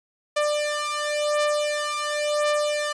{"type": "beating tone pair", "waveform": "sawtooth", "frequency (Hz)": [594, 594.94], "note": ["D5", "D5"], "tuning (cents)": [20, 22], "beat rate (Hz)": 0.94, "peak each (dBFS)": [-21, -22], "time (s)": [0.36, 2.93], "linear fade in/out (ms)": 10, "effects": ["resampled to 22050 Hz"]}